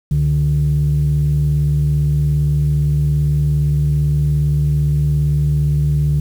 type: tone pair together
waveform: sine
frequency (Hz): 69.3 / 146.84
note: C#2 / D3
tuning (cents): 0 / 0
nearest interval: octave + minor second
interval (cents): 1300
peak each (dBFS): -17 / -12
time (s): 0.11-6.2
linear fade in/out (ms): 5
effects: tanh soft clip ceiling -8 dBFS + 7-bit